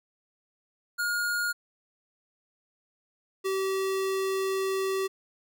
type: tone pair in turn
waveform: square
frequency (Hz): 1428 / 384.4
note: F6 / G4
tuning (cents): +38 / -34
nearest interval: octave + major seventh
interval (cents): 2272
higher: first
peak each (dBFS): -27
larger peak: neither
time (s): 0.98-1.53 / 3.44-5.08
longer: second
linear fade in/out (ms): 20
effects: none